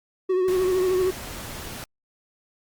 triangle tone with vibrato, 370 Hz, F#4, in tune, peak -17 dBFS, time 0.29-1.11 s, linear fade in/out 10 ms, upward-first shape triangle, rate 13 Hz, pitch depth 47 cents each way
pink noise, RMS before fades -36 dBFS, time 0.48-1.84 s, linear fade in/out 0 ms
effects Opus 48 kbps

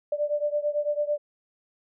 sine beating tone pair, 587.3 / 596.3 Hz, D5 / D5, 0 / +26 cents, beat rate 9 Hz, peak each -26 / -28 dBFS, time 0.12-1.18 s, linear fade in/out 5 ms, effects none

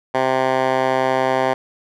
10% pulse tone with band-pass filter, 130.81 Hz, C3, in tune, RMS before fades -18 dBFS, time 0.14-1.54 s, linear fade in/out 10 ms, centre 940 Hz, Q 1.1, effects none

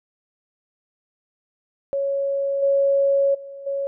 sine tone with level steps, 554.4 Hz, C#5, in tune, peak -20 / -15 / -34 / -22 dBFS, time 1.93-3.87 s, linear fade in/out 0 ms, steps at 2.62 / 3.34 / 3.66 s, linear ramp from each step 10 ms, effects none

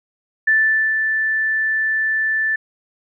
sine tone with ADSR envelope, 1760 Hz, A6, in tune, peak -11 dBFS, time 0.47-2.56 s, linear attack 8 ms, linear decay 460 ms, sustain -5 dB, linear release 6 ms, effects none

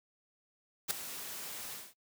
white noise with ADSR envelope, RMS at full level -29 dBFS, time 0.88-1.94 s, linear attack 29 ms, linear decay 3 ms, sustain -14 dB, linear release 220 ms, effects noise-tail reverb RT60 0.1 s tail -23 dB re dry + high-pass 100 Hz 12 dB/octave

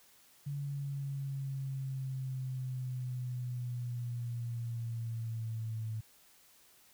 sine exponential sweep, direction down, 142.7 to 110 Hz, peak -35 dBFS, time 0.46-6.01 s, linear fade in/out 10 ms, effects white hiss -63 dBFS RMS until 6.93 s

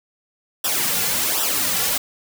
white noise with flanger, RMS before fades -21 dBFS, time 0.64-1.98 s, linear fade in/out 5 ms, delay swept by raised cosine 0.45 to 3.25 ms, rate 1.3 Hz, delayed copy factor -0.75, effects none

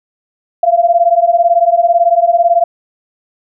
sine beating tone pair, 677 / 695 Hz, E5 / F5, +46 / -9 cents, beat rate 18 Hz, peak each -10 dBFS, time 0.63-2.64 s, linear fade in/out 5 ms, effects none

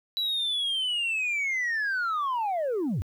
sine linear sweep, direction down, 3951 to 69.8 Hz, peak -23 dBFS, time 0.17-3.02 s, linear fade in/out 0 ms, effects tanh soft clip ceiling -24 dBFS + 10-bit

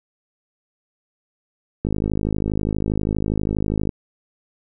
click train, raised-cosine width 3 ms, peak -9 dBFS, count 108, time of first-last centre 1.85-3.892 s, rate 52.4 Hz, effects none

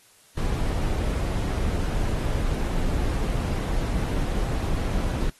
brown noise, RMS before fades -25 dBFS, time 0.37-5.3 s, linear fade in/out 5 ms, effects white hiss -56 dBFS RMS until 5.39 s + AAC 32 kbps

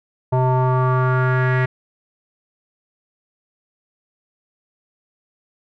square tone with low-pass filter sweep, 128.2 Hz, C3, 35 cents flat, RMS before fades -17 dBFS, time 0.32-1.66 s, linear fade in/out 10 ms, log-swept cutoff 810 to 1900 Hz, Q 4.1, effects none

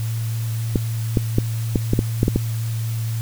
clicks, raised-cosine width 3 ms, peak -3 dBFS, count 9, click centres 0.758 / 1.172 / 1.384 / 1.758 / 1.934 / 1.991 / 2.231 / 2.281 / 2.36 s, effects added 113 Hz sine -21 dBFS peak until 3.21 s + white hiss -38 dBFS RMS until 3.21 s

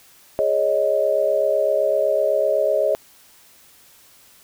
sine chord, Ab suspended fourth, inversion none, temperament equal, 415.3 / 554.4 / 622.3 Hz, Ab4 / Db5 / Eb5, 0 / 0 / 0 cents, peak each -24 / -20 / -19 dBFS, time 0.39-2.95 s, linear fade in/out 0 ms, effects white hiss -51 dBFS RMS until 4.43 s

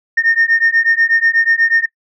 sine beating tone pair, 1825 / 1833.2 Hz, A#6 / A#6, -37 / -29 cents, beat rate 8.2 Hz, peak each -12 dBFS, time 0.17-1.86 s, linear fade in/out 10 ms, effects noise-tail reverb RT60 0.1 s tail -22 dB re dry + tanh soft clip ceiling -4 dBFS

